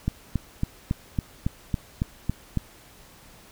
click train, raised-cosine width 5 ms, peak -11 dBFS, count 10, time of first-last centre 0.08-2.573 s, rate 3.61 Hz, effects pink hiss -51 dBFS RMS until 3.51 s

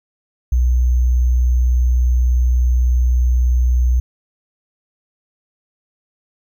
sine tone with sample-and-hold, 61.74 Hz, B1, in tune, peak -11 dBFS, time 0.52-4 s, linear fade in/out 5 ms, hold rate 6300 Hz, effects none

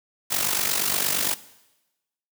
white noise with amplitude modulation, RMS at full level -21 dBFS, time 0.3-1.35 s, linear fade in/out 20 ms, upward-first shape sine, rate 48.6 Hz, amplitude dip 70%, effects noise-tail reverb RT60 1.0 s tail -18 dB re dry + high-pass 100 Hz 12 dB/octave

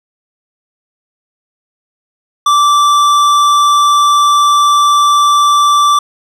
triangle tone with tanh clipping, 1168 Hz, D6, 10 cents flat, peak -8 dBFS, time 2.46-5.99 s, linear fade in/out 5 ms, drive 18 dB, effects none

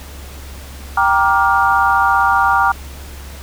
sine chord, G minor seventh, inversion none, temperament just, 784 / 940.8 / 1176 / 1411.2 Hz, G5 / Bb5 / D6 / F6, 0 / +16 / +2 / +18 cents, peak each -16 dBFS, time 0.97-2.72 s, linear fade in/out 5 ms, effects added 69 Hz sine -31 dBFS peak until 3.42 s + pink hiss -37 dBFS RMS until 3.42 s

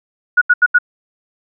sine tone bursts, 1458 Hz, F#6, 26 cents flat, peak -6 dBFS, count 4, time 0.37-0.787 s, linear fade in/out 10 ms, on 45 ms, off 79 ms, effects none

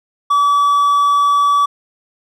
triangle tone, 1147 Hz, D6, 41 cents flat, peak -8 dBFS, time 0.3-1.66 s, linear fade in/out 10 ms, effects none

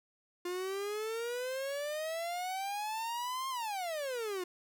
45% pulse exponential two-way sweep, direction up then down, 351.1 to 1073 to 351.1 Hz, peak -35 dBFS, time 0.45-4.44 s, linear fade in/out 5 ms, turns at 3.49 s, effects none

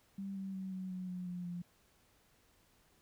sine tone with pitch steps, 196 / 192.86 / 189.76 / 186.72 / 183.72 / 180.77 / 177.87 / 175.02 Hz, G3 / G3 / F#3 / F#3 / F#3 / F#3 / F3 / F3, 0 / -28 / +44 / +16 / -12 / -40 / +32 / +4 cents, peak -39 dBFS, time 0.18-1.62 s, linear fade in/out 5 ms, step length 180 ms, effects pink hiss -70 dBFS RMS until 3.01 s

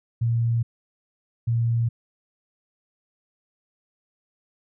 sine tone pair in turn, 116.54 / 116.54 Hz, A#2 / A#2, 0 / 0 cents, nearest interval unison, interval 0 cents, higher neither, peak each -19 / -19 dBFS, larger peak neither, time 0.21-0.63 / 1.47-1.89 s, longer neither, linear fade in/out 10 ms, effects none

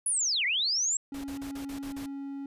sine linear two-way sweep, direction down then up, 10548 to 1916 to 7670 Hz, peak -25 dBFS, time 0.06-0.97 s, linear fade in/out 2 ms, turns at 0.45 s
triangle tone, 277.2 Hz, C#4, in tune, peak -33 dBFS, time 1.12-2.46 s, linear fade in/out 2 ms
pink noise bursts, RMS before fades -45 dBFS, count 7, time 1.14-2.062 s, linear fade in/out 5 ms, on 100 ms, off 37 ms
effects resampled to 32000 Hz

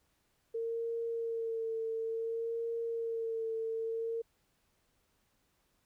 sine tone with vibrato, 455.7 Hz, A#4, 39 cents flat, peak -33 dBFS, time 0.54-4.22 s, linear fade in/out 10 ms, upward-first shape sine, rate 0.57 Hz, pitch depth 24 cents each way, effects pink hiss -75 dBFS RMS until 5.85 s

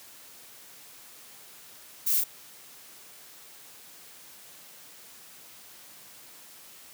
violet noise with echo, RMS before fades -26 dBFS, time 2.06-2.21 s, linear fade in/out 10 ms, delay 32 ms, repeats 1, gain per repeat -2 dB, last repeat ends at 2.242 s, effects white hiss -50 dBFS RMS until 6.93 s + high-pass 100 Hz 12 dB/octave

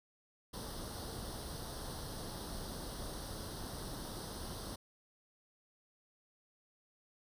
pink noise with comb filter, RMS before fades -44 dBFS, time 0.53-4.76 s, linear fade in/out 10 ms, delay 0.21 ms, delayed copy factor +0.8, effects resampled to 32000 Hz

